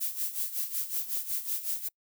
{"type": "noise with tremolo", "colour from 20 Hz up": "violet", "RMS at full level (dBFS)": -30, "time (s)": [0, 1.89], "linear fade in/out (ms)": 20, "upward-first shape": "sine", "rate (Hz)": 5.4, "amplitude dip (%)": 75, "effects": ["noise-tail reverb RT60 0.1 s tail -26 dB re dry"]}